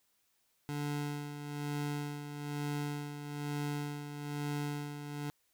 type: tone with tremolo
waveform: 25% pulse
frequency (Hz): 146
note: D3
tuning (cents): -10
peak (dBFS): -30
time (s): 0.69-5.3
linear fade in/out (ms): 0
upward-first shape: sine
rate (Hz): 1.1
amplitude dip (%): 60
effects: white hiss -75 dBFS RMS until 5.53 s